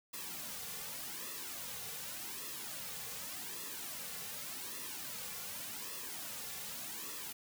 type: noise with flanger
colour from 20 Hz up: white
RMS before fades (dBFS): -44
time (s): 0.13-7.33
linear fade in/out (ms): 10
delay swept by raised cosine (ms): 1.3 to 3.2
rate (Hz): 0.86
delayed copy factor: -0.75
effects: none